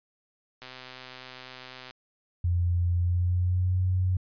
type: click train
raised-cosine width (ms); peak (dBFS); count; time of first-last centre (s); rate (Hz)
0.2; -25; 166; 0.62-1.909; 128
type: tone with pitch glide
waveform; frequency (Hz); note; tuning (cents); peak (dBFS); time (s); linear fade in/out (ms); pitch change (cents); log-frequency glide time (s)
sine; 87.31 to 92.08; F2 to F#2; 0 to -8; -22; 2.44-4.17; 5; +92; 2.97-3.81
effects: resampled to 11025 Hz